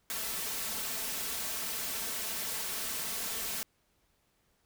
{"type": "noise with comb filter", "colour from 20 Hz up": "white", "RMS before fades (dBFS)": -36, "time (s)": [0.1, 3.63], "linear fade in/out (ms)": 0, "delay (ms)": 4.5, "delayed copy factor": 0.55, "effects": ["pink hiss -73 dBFS RMS until 4.65 s"]}